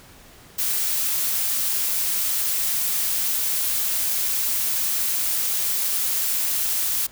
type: noise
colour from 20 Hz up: blue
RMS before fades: -23 dBFS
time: 0.58-7.07 s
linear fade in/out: 10 ms
effects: pink hiss -48 dBFS RMS until 7.11 s

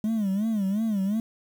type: tone with vibrato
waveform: sine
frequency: 207.6 Hz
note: G#3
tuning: in tune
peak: -20 dBFS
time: 0.04-1.2 s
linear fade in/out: 2 ms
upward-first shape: sine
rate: 2.8 Hz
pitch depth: 150 cents each way
effects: tanh soft clip ceiling -22 dBFS + 8-bit

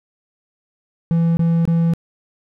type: tone bursts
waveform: triangle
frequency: 166.9 Hz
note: E3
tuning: 22 cents sharp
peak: -11 dBFS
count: 3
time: 1.11-1.936 s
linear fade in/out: 0 ms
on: 260 ms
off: 23 ms
effects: none

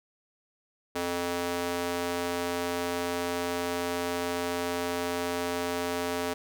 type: tone with high-pass filter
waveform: square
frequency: 87.31 Hz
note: F2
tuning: in tune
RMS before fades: -31 dBFS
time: 0.95-6.34 s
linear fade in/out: 10 ms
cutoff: 380 Hz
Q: 1.1
effects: none

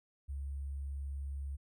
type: tone with sample-and-hold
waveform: sine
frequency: 69.4 Hz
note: C#2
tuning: 3 cents sharp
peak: -37 dBFS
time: 0.28-1.57 s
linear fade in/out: 20 ms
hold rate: 8820 Hz
effects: none

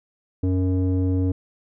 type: tone with low-pass filter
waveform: square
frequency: 92.5 Hz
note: F#2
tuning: in tune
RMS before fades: -21 dBFS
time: 0.43-1.32 s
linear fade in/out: 5 ms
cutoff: 360 Hz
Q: 3.5
effects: none

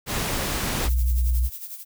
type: noise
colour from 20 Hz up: pink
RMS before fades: -26 dBFS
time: 0.06-0.9 s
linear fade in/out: 50 ms
type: noise with tremolo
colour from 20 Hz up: violet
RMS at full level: -34 dBFS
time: 0.8-1.85 s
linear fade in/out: 50 ms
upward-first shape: sine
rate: 11 Hz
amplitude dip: 65%
type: tone with vibrato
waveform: sine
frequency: 61.1 Hz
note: B1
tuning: 18 cents flat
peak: -18 dBFS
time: 0.83-1.5 s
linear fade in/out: 50 ms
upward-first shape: square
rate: 19 Hz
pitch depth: 27 cents each way
effects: none

